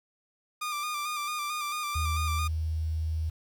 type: tone with vibrato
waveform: sawtooth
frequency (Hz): 1199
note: D6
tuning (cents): +36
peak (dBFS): -27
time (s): 0.61-2.48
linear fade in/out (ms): 10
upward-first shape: square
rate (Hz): 4.5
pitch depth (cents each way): 32
type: tone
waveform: sine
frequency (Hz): 79.6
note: D#2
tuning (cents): +40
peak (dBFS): -27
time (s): 1.95-3.3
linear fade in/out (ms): 10
effects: 9-bit